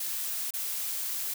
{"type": "noise with dropouts", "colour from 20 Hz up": "blue", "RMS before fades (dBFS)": -33, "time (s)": [0, 1.34], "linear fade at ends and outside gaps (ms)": 5, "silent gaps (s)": [0.507, 0.537], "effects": []}